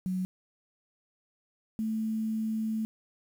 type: tone pair in turn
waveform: sine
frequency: 185 / 220 Hz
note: F#3 / A3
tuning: 0 / 0 cents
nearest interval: minor third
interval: 300 cents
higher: second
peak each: -28 dBFS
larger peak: neither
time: 0.06-0.25 / 1.79-2.85 s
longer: second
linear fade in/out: 0 ms
effects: 9-bit